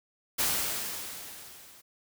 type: noise with level ramp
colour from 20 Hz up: white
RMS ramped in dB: -26 to -54 dBFS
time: 0.38-1.82 s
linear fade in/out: 20 ms
effects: none